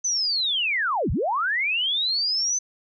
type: linear two-way sweep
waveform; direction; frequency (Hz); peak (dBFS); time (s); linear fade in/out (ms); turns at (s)
sine; down then up; 6170 to 41.18 to 6170; -21; 0.04-2.59; 10; 1.11
effects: none